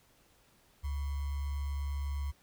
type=tone with sample-and-hold; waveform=sine; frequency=70.8 Hz; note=C#2; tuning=37 cents sharp; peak=-32 dBFS; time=0.83-2.32 s; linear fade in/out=20 ms; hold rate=1050 Hz; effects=pink hiss -66 dBFS RMS until 2.42 s